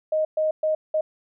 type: tone bursts at uneven times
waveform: sine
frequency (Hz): 623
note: D#5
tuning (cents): +2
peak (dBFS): -19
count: 4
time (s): 0.12-0.25 / 0.37-0.51 / 0.63-0.75 / 0.94-1.01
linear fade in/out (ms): 5
effects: none